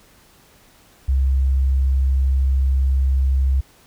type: tone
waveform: sine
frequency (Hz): 66.6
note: C2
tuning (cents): +31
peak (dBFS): -14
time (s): 1.08-3.61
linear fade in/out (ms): 10
effects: pink hiss -52 dBFS RMS until 3.86 s